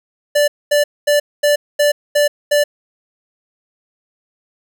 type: tone bursts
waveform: square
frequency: 585 Hz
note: D5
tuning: 7 cents flat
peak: -11 dBFS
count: 7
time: 0.35-2.64 s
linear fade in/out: 10 ms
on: 130 ms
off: 230 ms
effects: none